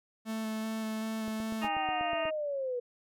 45% pulse tone with vibrato, 220 Hz, A3, in tune, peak -33 dBFS, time 0.25-1.69 s, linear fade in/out 50 ms, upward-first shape square, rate 2.6 Hz, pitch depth 9 cents each way
click train, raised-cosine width 2 ms, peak -31 dBFS, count 9, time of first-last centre 1.28-2.254 s, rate 8.21 Hz
harmonic tone, 310 Hz, D#4, 6 cents flat, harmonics 1 / 2 / 3 / 4 / 5 / 6 / 7 / 8 / 9, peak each -43 / -45 / -41 / -39 / -49 / -41 / -48 / -44 / -39 dBFS, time 1.61-2.31 s, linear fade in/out 20 ms
sine linear sweep, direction down, 830.6 to 480 Hz, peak -31 dBFS, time 1.63-2.8 s, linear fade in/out 10 ms
effects none

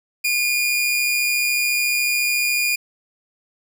sawtooth tone with amplitude modulation, 2430 Hz, D#7, 42 cents flat, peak -13 dBFS, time 0.24-2.76 s, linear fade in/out 10 ms, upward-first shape sine, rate 134 Hz, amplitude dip 30%, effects none

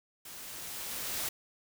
white noise with level ramp, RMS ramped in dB -47 to -34 dBFS, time 0.25-1.29 s, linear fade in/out 5 ms, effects none

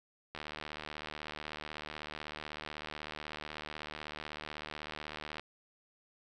click train, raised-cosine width 0.3 ms, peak -25 dBFS, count 385, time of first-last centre 0.35-5.396 s, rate 76.1 Hz, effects none

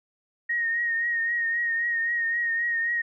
sine tone with vibrato, 1864.7 Hz, A#6, in tune, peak -23 dBFS, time 0.49-3.02 s, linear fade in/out 10 ms, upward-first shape triangle, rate 3.8 Hz, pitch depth 41 cents each way, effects none

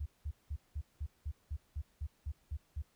sine tone bursts, 73.42 Hz, D2, in tune, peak -35 dBFS, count 12, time 0-2.822 s, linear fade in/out 10 ms, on 61 ms, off 190 ms, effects pink hiss -72 dBFS RMS until 2.95 s

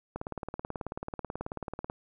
click train, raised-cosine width 1 ms, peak -21 dBFS, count 33, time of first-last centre 0.16-1.899 s, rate 18.4 Hz, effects none

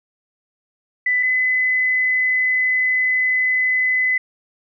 sine tone pair in turn, 1993 / 2017 Hz, B6 / B6, +15 / +36 cents, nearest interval unison, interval 21 cents, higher second, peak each -15 dBFS, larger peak neither, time 1.06-1.23 / 1.23-4.18 s, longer second, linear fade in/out 5 ms, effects none

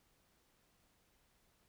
silence, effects pink hiss -74 dBFS RMS until 1.68 s

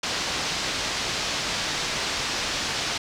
white low-pass noise, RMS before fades -28 dBFS, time 0.03-2.98 s, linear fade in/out 5 ms, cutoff 5800 Hz, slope 24 dB/octave, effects none

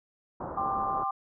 white low-pass noise, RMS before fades -38 dBFS, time 0.4-1.04 s, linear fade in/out 5 ms, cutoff 1200 Hz, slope 48 dB/octave
sine chord, G suspended fourth, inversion none, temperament equal with one note detuned, 784 / 1046.5 / 1190.4 Hz, G5 / C6 / D6, 0 / 0 / +23 cents, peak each -31 / -34 / -31 dBFS, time 0.57-1.11 s, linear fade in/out 5 ms
effects none

